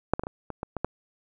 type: clicks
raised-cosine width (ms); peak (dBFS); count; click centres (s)
1; -6 / -15 / -18 / -19 / -20 / -17 / -16 / -11; 8; 0.136 / 0.195 / 0.236 / 0.269 / 0.503 / 0.631 / 0.767 / 0.846
effects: none